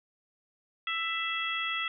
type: harmonic tone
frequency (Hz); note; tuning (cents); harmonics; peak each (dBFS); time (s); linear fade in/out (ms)
663; E5; +10; 2 / 3 / 4 / 5; -35 / -35 / -35 / -35; 0.87-1.88; 2
effects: none